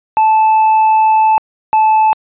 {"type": "tone pair in turn", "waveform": "triangle", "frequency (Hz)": [874, 870.9], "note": ["A5", "A5"], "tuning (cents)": [-12, -18], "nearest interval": "unison", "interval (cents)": 6, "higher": "first", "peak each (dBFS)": -5, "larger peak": "neither", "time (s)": [[0.17, 1.38], [1.73, 2.13]], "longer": "first", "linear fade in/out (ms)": 0, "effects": ["resampled to 8000 Hz"]}